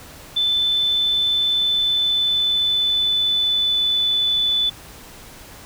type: tone with pitch glide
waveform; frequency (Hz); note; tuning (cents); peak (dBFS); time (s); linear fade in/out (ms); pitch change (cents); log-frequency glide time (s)
sine; 3520 to 3486; A7 to A7; 0 to -17; -16; 0.36-4.7; 10; -17; 1.44-4.36
effects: pink hiss -41 dBFS RMS until 5.65 s